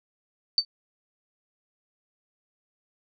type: tone with exponential decay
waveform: sine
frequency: 4566 Hz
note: D8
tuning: 50 cents flat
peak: -13 dBFS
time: 0.58-0.65 s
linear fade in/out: 1 ms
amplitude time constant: 15 ms
effects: none